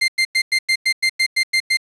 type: tone bursts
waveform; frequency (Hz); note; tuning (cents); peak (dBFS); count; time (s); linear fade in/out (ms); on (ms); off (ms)
30% pulse; 2093; C7; 0; -11; 11; 0.01-1.772; 10; 72; 97
effects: resampled to 22050 Hz + 7-bit